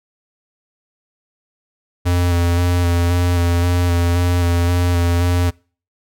square tone with vibrato, 87.31 Hz, F2, in tune, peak -14 dBFS, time 2.05-5.51 s, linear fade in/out 20 ms, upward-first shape square, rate 1.9 Hz, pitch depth 18 cents each way, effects noise-tail reverb RT60 0.4 s tail -25 dB re dry

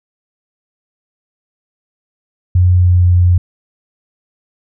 sine tone with pitch glide, 90.3 to 88.95 Hz, F#2 to F2, -42 to +32 cents, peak -6 dBFS, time 2.55-3.38 s, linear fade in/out 5 ms, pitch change -26 cents, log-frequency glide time 2.67-3.08 s, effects none

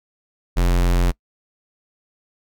square tone, 44 Hz, F1, 14 cents sharp, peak -15 dBFS, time 0.56-1.12 s, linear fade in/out 20 ms, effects noise-tail reverb RT60 0.1 s tail -25 dB re dry

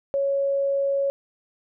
sine tone, 554.4 Hz, C#5, in tune, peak -20 dBFS, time 0.14-1.1 s, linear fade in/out 0 ms, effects none

